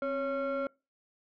sine tone with frequency modulation, 554.4 Hz, C#5, in tune, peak -28 dBFS, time 0.02-0.67 s, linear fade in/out 2 ms, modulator 820 Hz, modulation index 0.88, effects noise-tail reverb RT60 0.3 s tail -26 dB re dry + tanh soft clip ceiling -27 dBFS

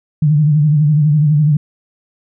sine tone with vibrato, 150.2 Hz, D3, 39 cents sharp, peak -8 dBFS, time 0.22-1.57 s, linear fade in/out 5 ms, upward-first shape sine, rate 12 Hz, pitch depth 75 cents each way, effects none

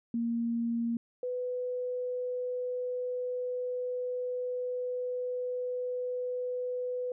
sine tone pair in turn, 233.1 / 498.2 Hz, A#3 / B4, 0 / +15 cents, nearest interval octave + minor second, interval 1315 cents, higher second, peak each -28 / -31 dBFS, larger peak first, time 0.14-0.97 / 1.23-7.12 s, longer second, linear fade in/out 2 ms, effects none

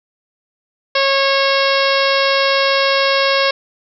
harmonic tone with a mistuned harmonic, 547 Hz, C#5, 23 cents flat, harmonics 1 / 2 / 3 / 4 / 5 / 6 / 7 / 8 / 9 / 10, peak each -16 / -19 / -21 / -22 / -23 / -24 / -24 / -25 / -26 / -26 dBFS, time 0.95-3.51 s, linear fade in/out 5 ms, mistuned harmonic 10, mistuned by -29 cents, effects none

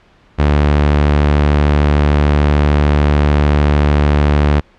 sawtooth tone, 73.42 Hz, D2, in tune, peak -5 dBFS, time 0.38-4.61 s, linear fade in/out 20 ms, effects pink hiss -49 dBFS RMS until 4.78 s + low-pass 3000 Hz 12 dB/octave

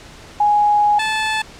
sine / 15% pulse tone pair in turn, 831 / 871.4 Hz, G#5 / A5, +1 / -17 cents, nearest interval minor second, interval 82 cents, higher second, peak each -11 dBFS, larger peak neither, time 0.4-0.99 / 0.99-1.42 s, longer first, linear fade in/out 5 ms, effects pink hiss -40 dBFS RMS until 1.59 s + low-pass 7000 Hz 12 dB/octave

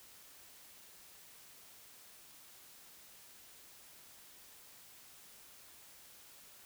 silence, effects white hiss -58 dBFS RMS until 6.65 s

